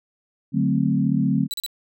sine chord, D dominant seventh, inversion none, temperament equal, 146.83 / 185 / 220 / 261.6 Hz, D3 / F#3 / A3 / C4, 0 / 0 / 0 / 0 cents, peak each -23 dBFS, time 0.52-1.48 s, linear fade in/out 50 ms
sawtooth tone bursts, 3951 Hz, B7, in tune, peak -23 dBFS, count 3, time 1.51-1.663 s, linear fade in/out 0 ms, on 27 ms, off 36 ms
effects none

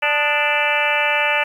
harmonic tone with a mistuned harmonic, 293.6 Hz, D4, in tune, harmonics 2 / 3 / 4 / 5 / 6 / 7 / 8 / 9 / 10, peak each -24 / -23 / -28 / -26 / -24 / -27 / -22 / -22 / -28 dBFS, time 0.02-1.44 s, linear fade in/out 10 ms, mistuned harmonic 4, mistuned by +86 cents, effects 8-bit

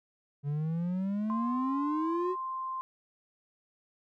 triangle exponential sweep, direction up, 140.8 to 376.9 Hz, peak -27 dBFS, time 0.43-2.36 s, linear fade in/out 50 ms
sine tone, 1046.5 Hz, C6, in tune, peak -33 dBFS, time 1.3-2.81 s, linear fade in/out 0 ms
effects none

